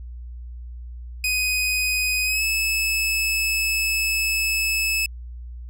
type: tone with pitch glide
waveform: sawtooth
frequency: 2501 to 2604 Hz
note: D#7 to E7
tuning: +8 to -22 cents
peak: -17 dBFS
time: 1.24-5.06 s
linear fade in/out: 2 ms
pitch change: +70 cents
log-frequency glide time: 2.25-2.43 s
effects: added 60 Hz sine -33 dBFS peak until 5.69 s